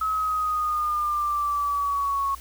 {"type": "exponential sweep", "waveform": "sine", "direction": "down", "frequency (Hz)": [1287, 1100], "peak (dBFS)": -22, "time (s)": [0.01, 2.35], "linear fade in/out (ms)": 5, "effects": ["added 60 Hz sine -43 dBFS peak until 2.4 s", "white hiss -47 dBFS RMS until 2.4 s"]}